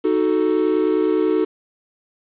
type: chord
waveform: triangle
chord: D# diminished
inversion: none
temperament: equal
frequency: 311.1 / 370 / 440 Hz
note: D#4 / F#4 / A4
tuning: 0 / 0 / 0 cents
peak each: -18 dBFS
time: 0.04-1.45 s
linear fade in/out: 10 ms
effects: resampled to 8000 Hz + 7-bit